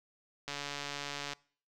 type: click train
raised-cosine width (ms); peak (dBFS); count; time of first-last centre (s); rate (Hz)
0.2; -21; 123; 0.48-1.333; 143
effects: noise-tail reverb RT60 0.5 s tail -24 dB re dry